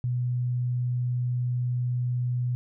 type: tone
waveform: sine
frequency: 123.47 Hz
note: B2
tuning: in tune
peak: -24 dBFS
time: 0.04-2.55 s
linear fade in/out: 0 ms
effects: none